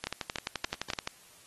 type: two click trains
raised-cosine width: 0.2 ms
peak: -15 / -14 dBFS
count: 13 / 4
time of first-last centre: 0.04-1.074 / 0.07-0.935 s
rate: 11.6 / 3.47 Hz
effects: white hiss -57 dBFS RMS until 1.46 s + AAC 32 kbps